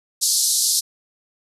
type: band-pass noise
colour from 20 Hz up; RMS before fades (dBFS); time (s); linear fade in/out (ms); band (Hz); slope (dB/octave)
pink; -19; 0.21-0.81; 20; 4200 to 12000; 48
effects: resampled to 32000 Hz